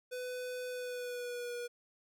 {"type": "tone with pitch glide", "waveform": "square", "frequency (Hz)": [500, 482.1], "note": ["B4", "B4"], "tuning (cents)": [21, -42], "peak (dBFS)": -39, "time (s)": [0.11, 1.68], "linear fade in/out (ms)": 20, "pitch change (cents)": -63, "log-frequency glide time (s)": [0.69, 1.55], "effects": []}